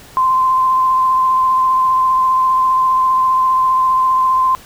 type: tone with vibrato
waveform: sine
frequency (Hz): 1038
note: C6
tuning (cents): -14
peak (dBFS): -10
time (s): 0.17-4.55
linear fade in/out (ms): 0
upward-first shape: sine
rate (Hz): 15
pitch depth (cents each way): 16
effects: pink hiss -40 dBFS RMS until 4.65 s